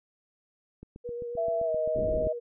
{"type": "click train", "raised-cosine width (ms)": 3, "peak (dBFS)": -31, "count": 9, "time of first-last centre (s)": [0.83, 1.876], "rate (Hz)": 7.65}
{"type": "tone with vibrato", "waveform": "sine", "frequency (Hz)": 478.5, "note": "A#4", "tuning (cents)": 45, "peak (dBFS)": -33, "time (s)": [1.04, 2.4], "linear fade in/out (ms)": 20, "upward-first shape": "triangle", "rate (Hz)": 7.2, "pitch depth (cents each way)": 23}
{"type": "tone with pitch glide", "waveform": "sine", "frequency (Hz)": [664, 626.7], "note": ["E5", "D#5"], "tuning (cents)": [12, 12], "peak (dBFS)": -26, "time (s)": [1.37, 2.33], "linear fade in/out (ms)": 10, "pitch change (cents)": -100, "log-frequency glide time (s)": [1.63, 1.74]}
{"type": "low-pass noise", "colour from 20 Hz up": "pink", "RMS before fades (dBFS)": -34, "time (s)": [1.95, 2.28], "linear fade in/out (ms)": 5, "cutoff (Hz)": 540, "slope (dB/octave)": 48}
{"effects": []}